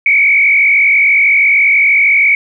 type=tone with frequency modulation; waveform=sine; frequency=2255 Hz; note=C#7; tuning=29 cents sharp; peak=-6 dBFS; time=0.06-2.35 s; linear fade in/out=2 ms; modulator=46.2 Hz; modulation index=1.7; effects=none